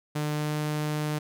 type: tone with pitch glide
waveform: sawtooth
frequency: 150 to 151.13 Hz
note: D3 to D3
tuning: +37 to +50 cents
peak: -23 dBFS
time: 0.15-1.19 s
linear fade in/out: 10 ms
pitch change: +13 cents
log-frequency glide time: 0.27-0.57 s
effects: none